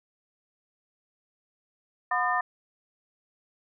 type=tone cluster; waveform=sine; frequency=725 / 1011 / 1222 / 1800 Hz; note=F#5 / B5 / D#6 / A6; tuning=-35 / +40 / -32 / +39 cents; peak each=-29 dBFS; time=2.11-2.41 s; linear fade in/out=5 ms; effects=none